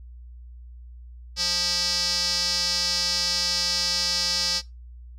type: tone with band-pass filter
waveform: square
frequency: 176.7 Hz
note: F3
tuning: 21 cents sharp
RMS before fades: -25 dBFS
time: 1.36-4.62 s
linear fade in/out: 50 ms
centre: 5000 Hz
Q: 5.7
effects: noise-tail reverb RT60 0.2 s tail -18 dB re dry + added 60 Hz sine -40 dBFS peak until 5.18 s